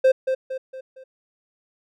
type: tone with echo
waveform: triangle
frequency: 523.3 Hz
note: C5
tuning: in tune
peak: -10 dBFS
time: 0.04-0.12 s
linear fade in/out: 10 ms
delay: 230 ms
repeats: 4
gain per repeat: -7 dB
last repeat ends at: 1.04 s
effects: none